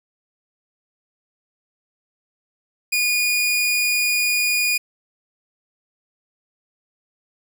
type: tone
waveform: sawtooth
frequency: 2447 Hz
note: D#7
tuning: 29 cents flat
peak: -14 dBFS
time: 2.92-4.78 s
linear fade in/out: 10 ms
effects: none